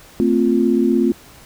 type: chord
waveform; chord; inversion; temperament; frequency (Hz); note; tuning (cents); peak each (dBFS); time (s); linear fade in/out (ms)
sine; F major; first; equal with one note detuned; 225 / 261.6 / 349.2; A3 / C4 / F4; +39 / 0 / 0; -17; 0.2-1.12; 0
effects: pink hiss -44 dBFS RMS until 1.45 s